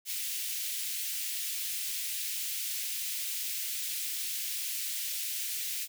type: high-pass noise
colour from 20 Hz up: white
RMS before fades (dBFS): -35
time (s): 0.05-5.88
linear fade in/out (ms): 50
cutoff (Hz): 2200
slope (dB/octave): 24
effects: none